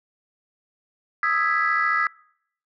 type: chord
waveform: sine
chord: E major seventh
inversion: third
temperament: equal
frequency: 1244.5 / 1318.5 / 1661.2 / 1975.5 Hz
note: D#6 / E6 / G#6 / B6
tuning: 0 / 0 / 0 / 0 cents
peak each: -24 dBFS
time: 1.23-2.07 s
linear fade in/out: 2 ms
effects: noise-tail reverb RT60 0.7 s tail -25 dB re dry + tanh soft clip ceiling -11 dBFS